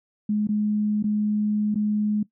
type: tone with dropouts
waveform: sine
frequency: 210.3 Hz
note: G#3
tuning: 22 cents sharp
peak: -20 dBFS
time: 0.29-2.23 s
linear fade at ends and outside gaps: 5 ms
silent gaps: 0.472-0.489 / 1.027-1.04 / 1.745-1.756 s
effects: noise-tail reverb RT60 0.1 s tail -18 dB re dry

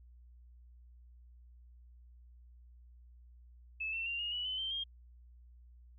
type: tone with pitch steps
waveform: sine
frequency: 2611 / 2691 / 2773 / 2857 / 2944 / 3034 / 3127 / 3222 Hz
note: E7 / E7 / F7 / F7 / F#7 / F#7 / G7 / G7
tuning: -17 / +35 / -13 / +39 / -9 / +43 / -5 / +47 cents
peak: -35 dBFS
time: 3.8-4.84 s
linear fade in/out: 10 ms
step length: 130 ms
effects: added 60 Hz sine -55 dBFS peak until 5.98 s

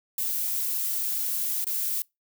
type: noise with dropouts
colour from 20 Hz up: violet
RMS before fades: -28 dBFS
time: 0.18-2.02 s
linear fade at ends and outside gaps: 2 ms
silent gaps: 1.644-1.668 s
effects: noise-tail reverb RT60 0.2 s tail -25 dB re dry

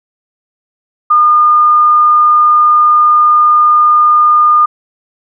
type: tone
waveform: sine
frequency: 1215 Hz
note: D#6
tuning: 42 cents flat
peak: -4 dBFS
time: 1.1-4.66 s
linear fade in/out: 10 ms
effects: none

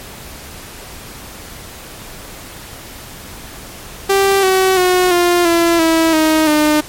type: tone with pitch steps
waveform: sawtooth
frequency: 392 / 377.8 / 364.1 / 350.8 / 338.1 / 325.8 / 314 / 302.6 Hz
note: G4 / F#4 / F#4 / F4 / E4 / E4 / D#4 / D#4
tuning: 0 / +36 / -28 / +8 / +44 / -20 / +16 / -48 cents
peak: -6 dBFS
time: 4.09-6.81 s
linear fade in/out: 10 ms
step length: 340 ms
effects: pink hiss -33 dBFS RMS until 6.88 s + MP3 64 kbps

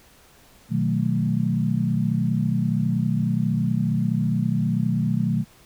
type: chord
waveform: sine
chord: B dominant seventh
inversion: none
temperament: equal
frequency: 123.47 / 155.56 / 185 / 220 Hz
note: B2 / D#3 / F#3 / A3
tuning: 0 / 0 / 0 / 0 cents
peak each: -25 dBFS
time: 0.69-5.45 s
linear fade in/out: 50 ms
effects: pink hiss -53 dBFS RMS until 5.65 s

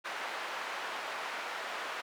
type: band-pass noise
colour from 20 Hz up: white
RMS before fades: -39 dBFS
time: 0.04-2.02 s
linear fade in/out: 20 ms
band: 590 to 1800 Hz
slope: 12 dB/octave
effects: none

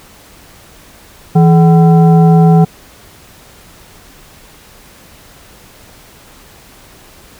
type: tone with frequency modulation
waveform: sine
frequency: 164.5 Hz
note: E3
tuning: 3 cents flat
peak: -3 dBFS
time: 1.35-2.65 s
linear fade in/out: 10 ms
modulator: 591 Hz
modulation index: 0.57
effects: pink hiss -40 dBFS RMS until 7.39 s

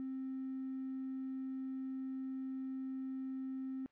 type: tone with hard clipping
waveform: triangle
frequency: 263.7 Hz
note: C4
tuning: 14 cents sharp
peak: -39 dBFS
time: 0-3.86 s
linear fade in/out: 0 ms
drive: 3 dB
effects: white hiss -72 dBFS RMS until 3.91 s + low-pass 2000 Hz 12 dB/octave

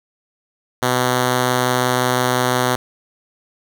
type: tone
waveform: 5% pulse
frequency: 125.8 Hz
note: B2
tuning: 32 cents sharp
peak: -4 dBFS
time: 0.82-2.76 s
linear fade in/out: 10 ms
effects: none

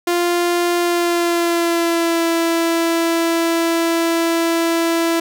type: tone with pitch glide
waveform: sawtooth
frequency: 348.4 to 333.2 Hz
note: F4 to E4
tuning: -4 to +19 cents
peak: -11 dBFS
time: 0.07-5.2 s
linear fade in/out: 5 ms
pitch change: -77 cents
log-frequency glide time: 0.79-2.26 s
effects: none

